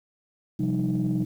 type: tone cluster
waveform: sine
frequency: 131 / 175.1 / 194.4 / 309.8 Hz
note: C3 / F3 / G3 / D#4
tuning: +2 / +5 / -14 / -7 cents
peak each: -27 dBFS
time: 0.59-1.25 s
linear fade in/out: 10 ms
effects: tanh soft clip ceiling -17 dBFS + 9-bit